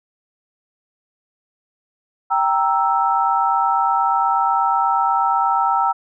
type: chord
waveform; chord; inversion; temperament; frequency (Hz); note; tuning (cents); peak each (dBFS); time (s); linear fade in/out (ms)
sine; E diminished; first; equal; 784 / 932.3 / 1318.5; G5 / Bb5 / E6; 0 / 0 / 0; -19; 2.3-5.93; 20
effects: none